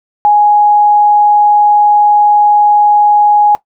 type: tone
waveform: sine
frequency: 832 Hz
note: G#5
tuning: 3 cents sharp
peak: -4 dBFS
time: 0.25-3.55 s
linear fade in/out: 0 ms
effects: noise-tail reverb RT60 0.1 s tail -17 dB re dry